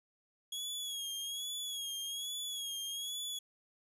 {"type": "tone with vibrato", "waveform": "sawtooth", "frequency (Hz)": 3322, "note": "G#7", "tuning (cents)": 0, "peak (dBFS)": -35, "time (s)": [0.52, 3.39], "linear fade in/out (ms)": 5, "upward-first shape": "sine", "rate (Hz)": 1.2, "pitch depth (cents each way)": 62, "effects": ["resampled to 32000 Hz"]}